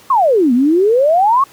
sine exponential two-way sweep, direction down then up, 1135 to 233.1 to 1135 Hz, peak -8 dBFS, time 0.1-1.44 s, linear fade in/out 5 ms, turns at 0.53 s, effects pink hiss -43 dBFS RMS until 1.52 s + high-pass 150 Hz 12 dB/octave

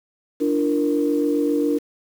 sine chord, Bb major, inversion first, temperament equal with one note detuned, 293.7 / 341.1 / 466.2 Hz, D4 / F4 / Bb4, 0 / -41 / 0 cents, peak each -19 / -25 / -22 dBFS, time 0.4-1.79 s, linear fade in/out 20 ms, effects tanh soft clip ceiling -8 dBFS + 7-bit

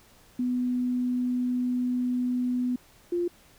sine tone pair in turn, 248.6 / 348.8 Hz, B3 / F4, +12 / -2 cents, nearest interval tritone, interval 586 cents, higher second, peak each -24 / -24 dBFS, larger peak neither, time 0.39-2.76 / 3.12-3.28 s, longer first, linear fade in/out 5 ms, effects pink hiss -57 dBFS RMS until 3.58 s

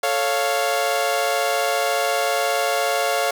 sawtooth chord, A augmented, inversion none, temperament equal, 440 / 554.4 / 698.5 Hz, A4 / C#5 / E#5, 0 / 0 / 0 cents, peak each -23 / -19 / -18 dBFS, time 0.03-3.31 s, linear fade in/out 5 ms, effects none

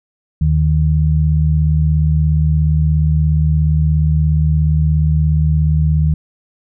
sine tone pair together, 77 / 154 Hz, D#2 / D#3, -17 / -17 cents, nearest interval octave, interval 1200 cents, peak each -13 dBFS, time 0.41-6.14 s, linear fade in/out 5 ms, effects none

